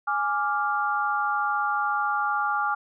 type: chord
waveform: sine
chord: D diminished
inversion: second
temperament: equal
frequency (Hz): 830.6 / 1174.7 / 1396.9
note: Ab5 / D6 / F6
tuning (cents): 0 / 0 / 0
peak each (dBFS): -27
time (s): 0.07-2.75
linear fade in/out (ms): 10
effects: none